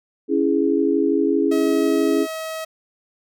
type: chord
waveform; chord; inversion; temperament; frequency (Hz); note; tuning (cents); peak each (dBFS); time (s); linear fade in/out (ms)
sine; C# minor; none; equal; 277.2 / 329.6 / 415.3; C#4 / E4 / G#4; 0 / 0 / 0; -20; 0.28-2.27; 50
type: tone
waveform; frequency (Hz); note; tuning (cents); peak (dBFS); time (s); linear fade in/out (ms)
sawtooth; 640; D#5; +49; -23; 1.51-2.65; 10
effects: none